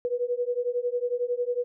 sine beating tone pair, 482.6 / 493.6 Hz, B4 / B4, -40 / -1 cents, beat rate 11 Hz, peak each -28 dBFS, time 0.05-1.64 s, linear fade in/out 0 ms, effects none

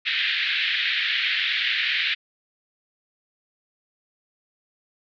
pink band-pass noise, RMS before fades -24 dBFS, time 0.05-2.15 s, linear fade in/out 20 ms, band 1700 to 3900 Hz, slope 48 dB/octave, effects none

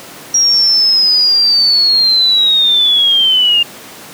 sine linear sweep, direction down, 5670 to 2794 Hz, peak -7 dBFS, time 0.34-3.63 s, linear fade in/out 5 ms, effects pink hiss -32 dBFS RMS until 4.13 s + high-pass 200 Hz 12 dB/octave

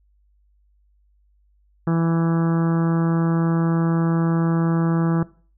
harmonic tone, 165.8 Hz, E3, 10 cents sharp, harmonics 1 / 2 / 3 / 4 / 5 / 6 / 7 / 8 / 9 / 10, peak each -18 / -24 / -32 / -35 / -35 / -38 / -35 / -36 / -41 / -42 dBFS, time 1.87-5.23 s, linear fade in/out 2 ms, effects noise-tail reverb RT60 0.4 s tail -19 dB re dry + added 50 Hz sine -57 dBFS peak until 5.57 s

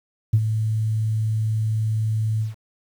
sine tone with ADSR envelope, 109.5 Hz, A2, 8 cents flat, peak -10 dBFS, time 0.33-2.55 s, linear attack 9 ms, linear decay 56 ms, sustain -9 dB, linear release 140 ms, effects tanh soft clip ceiling -7 dBFS + 8-bit

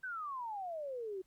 sine exponential sweep, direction down, 1568 to 364 Hz, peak -38 dBFS, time 0.03-1.22 s, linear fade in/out 10 ms, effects pink hiss -75 dBFS RMS until 1.26 s + MP3 96 kbps

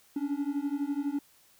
triangle beating tone pair, 279 / 291 Hz, C#4 / D4, +11 / -16 cents, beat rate 12 Hz, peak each -30 dBFS, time 0.16-1.19 s, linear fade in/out 5 ms, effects white hiss -62 dBFS RMS until 1.59 s

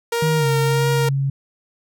sawtooth tone with vibrato, 466.2 Hz, A#4, in tune, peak -15 dBFS, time 0.12-1.09 s, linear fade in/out 5 ms, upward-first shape triangle, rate 1.6 Hz, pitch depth 26 cents each way
sine tone with pitch glide, 156 to 137.38 Hz, D#3 to C#3, +5 to -15 cents, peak -17 dBFS, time 0.22-1.3 s, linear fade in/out 5 ms, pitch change -220 cents, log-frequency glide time 0.38-0.46 s
effects none

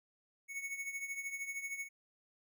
square tone with tremolo, 2214 Hz, C#7, 3 cents flat, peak -37 dBFS, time 0.48-1.89 s, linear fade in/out 50 ms, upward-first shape triangle, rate 13 Hz, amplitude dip 75%, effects none

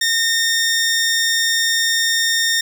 15% pulse tone, 1830 Hz, A#6, 32 cents flat, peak -9 dBFS, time 0.01-2.61 s, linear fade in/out 5 ms, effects none

